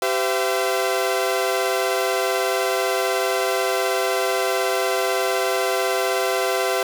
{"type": "tone cluster", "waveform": "sawtooth", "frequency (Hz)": [387.9, 511, 676], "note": ["G4", "C5", "E5"], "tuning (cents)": [-18, -41, 43], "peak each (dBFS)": -20, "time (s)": [0.02, 6.83], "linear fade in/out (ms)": 2, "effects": []}